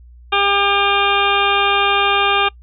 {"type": "harmonic tone", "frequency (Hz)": 400.7, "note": "G4", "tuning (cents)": 38, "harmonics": [1, 2, 3, 4, 6, 7, 8, 9], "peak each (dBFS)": [-22, -19, -18, -23, -20, -22, -24, -24], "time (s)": [0.32, 2.49], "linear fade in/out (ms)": 10, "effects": ["noise-tail reverb RT60 0.1 s tail -24 dB re dry", "added 60 Hz sine -39 dBFS peak until 2.62 s"]}